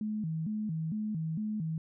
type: tone with vibrato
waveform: sine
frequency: 185 Hz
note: F#3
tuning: in tune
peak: -31 dBFS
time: 0.01-1.78 s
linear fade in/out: 2 ms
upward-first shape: square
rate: 2.2 Hz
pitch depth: 250 cents each way
effects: none